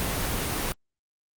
pink noise, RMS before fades -28 dBFS, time 0-0.72 s, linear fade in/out 0 ms, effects Opus 24 kbps

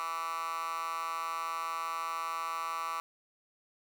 10% pulse tone with high-pass filter, 164.81 Hz, E3, in tune, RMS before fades -36 dBFS, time 0-3 s, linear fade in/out 0 ms, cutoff 1200 Hz, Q 7.2, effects none

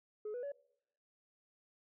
sine tone with pitch steps, 424.5 / 490.4 / 566.6 Hz, G#4 / B4 / C#5, +38 / -12 / +38 cents, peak -37 dBFS, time 0.25-0.52 s, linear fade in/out 5 ms, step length 90 ms, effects noise-tail reverb RT60 0.8 s tail -25 dB re dry + tanh soft clip ceiling -37 dBFS

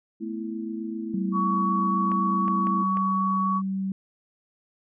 sine chord, A suspended second, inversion none, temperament just, 220 / 247.5 / 330 Hz, A3 / B3 / E4, 0 / +4 / +2 cents, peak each -32 / -37 / -33 dBFS, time 0.2-2.84 s, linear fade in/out 20 ms
sine tone with pitch glide, 191.2 to 192.42 Hz, G3 to G3, -43 to -32 cents, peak -25 dBFS, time 1.14-3.92 s, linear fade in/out 2 ms, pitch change +11 cents, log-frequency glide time 1.42-1.53 s
sine tone, 1124 Hz, C#6, 24 cents sharp, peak -23 dBFS, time 1.32-3.62 s, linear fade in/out 50 ms
clicks, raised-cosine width 0.5 ms, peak -23 dBFS, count 4, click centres 2.117 / 2.481 / 2.67 / 2.971 s
effects none

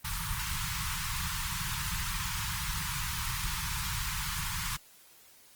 pink band-stop noise, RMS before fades -34 dBFS, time 0.04-4.77 s, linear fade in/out 10 ms, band 180 to 890 Hz, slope 96 dB/octave, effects white hiss -58 dBFS RMS until 5.55 s + Opus 24 kbps

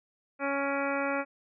harmonic tone with a mistuned harmonic, 278.3 Hz, C#4, 7 cents sharp, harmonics 1 / 2 / 3 / 4 / 5 / 6 / 7 / 8 / 9, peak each -34 / -32 / -37 / -38 / -35 / -41 / -41 / -40 / -42 dBFS, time 0.39-1.25 s, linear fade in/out 50 ms, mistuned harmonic 8, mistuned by +48 cents, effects none

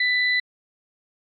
sine tone pair together, 1989 / 4008 Hz, B6 / B7, +12 / +25 cents, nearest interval octave, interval 1213 cents, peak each -19 / -26 dBFS, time 0-0.4 s, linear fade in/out 5 ms, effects AAC 64 kbps

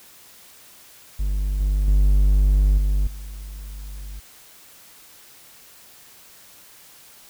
triangle tone with level steps, 49.47 Hz, G1, 17 cents sharp, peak -18 / -15 / -11 / -15 / -30 dBFS, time 1.19-4.2 s, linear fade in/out 10 ms, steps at 1.6 / 1.88 / 2.78 / 3.07 s, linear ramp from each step 2 ms, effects white hiss -48 dBFS RMS until 7.29 s

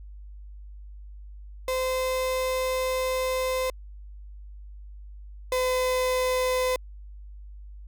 35% pulse tone pair in turn, 516 / 508.9 Hz, C5 / C5, -24 / -48 cents, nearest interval unison, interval 24 cents, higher first, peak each -23 / -21 dBFS, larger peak second, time 1.68-3.7 / 5.52-6.76 s, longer first, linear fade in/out 2 ms, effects added 50 Hz sine -40 dBFS peak until 7.87 s

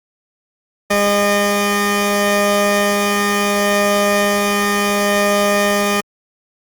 15% pulse tone pair together, 203.8 / 610.7 Hz, G#3 / D#5, -32 / -32 cents, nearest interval octave + perfect fifth, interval 1900 cents, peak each -10 dBFS, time 0.9-6.01 s, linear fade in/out 10 ms, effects Opus 48 kbps

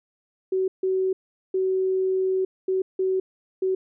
sine tone bursts at uneven times, 377 Hz, F#4, 32 cents sharp, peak -20 dBFS, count 6, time 0.52-0.68 / 0.83-1.13 / 1.54-2.45 / 2.68-2.82 / 2.99-3.2 / 3.62-3.75 s, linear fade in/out 5 ms, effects none

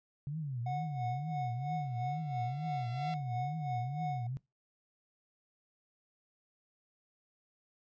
sine tone with vibrato, 137.1 Hz, C#3, 19 cents flat, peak -35 dBFS, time 0.27-4.37 s, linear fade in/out 0 ms, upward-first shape triangle, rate 2.2 Hz, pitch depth 300 cents each way
triangle tone with tremolo, 732 Hz, F#5, 19 cents flat, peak -32 dBFS, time 0.66-4.27 s, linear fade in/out 5 ms, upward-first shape sine, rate 3 Hz, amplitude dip 75%
10% pulse tone with exponential growth, 678 Hz, E5, 49 cents sharp, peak -36 dBFS, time 1.48-3.14 s, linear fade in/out 0 ms, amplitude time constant 360 ms
effects noise-tail reverb RT60 0.2 s tail -21 dB re dry + resampled to 16000 Hz

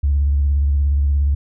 sine tone with vibrato, 71 Hz, C#2, 42 cents sharp, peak -12 dBFS, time 0.03-1.35 s, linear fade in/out 10 ms, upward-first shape sine, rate 17 Hz, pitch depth 65 cents each way, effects tanh soft clip ceiling -9 dBFS

